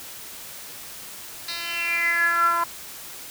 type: tone with band-pass filter sweep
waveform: 10% pulse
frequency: 340 Hz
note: F4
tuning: 46 cents flat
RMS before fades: -23 dBFS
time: 1.48-2.64 s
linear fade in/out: 5 ms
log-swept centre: 3900 to 1100 Hz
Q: 8.8
effects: white hiss -39 dBFS RMS until 3.3 s